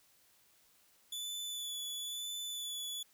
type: tone with vibrato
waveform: sawtooth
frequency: 3464 Hz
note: A7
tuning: 28 cents flat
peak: -36 dBFS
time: 1.12-3.03 s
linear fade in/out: 5 ms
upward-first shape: sine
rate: 1 Hz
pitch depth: 20 cents each way
effects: white hiss -68 dBFS RMS until 3.13 s